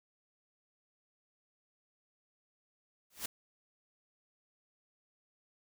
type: noise with exponential growth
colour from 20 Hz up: white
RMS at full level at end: -33 dBFS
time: 3.1-3.26 s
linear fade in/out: 5 ms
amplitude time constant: 33 ms
effects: none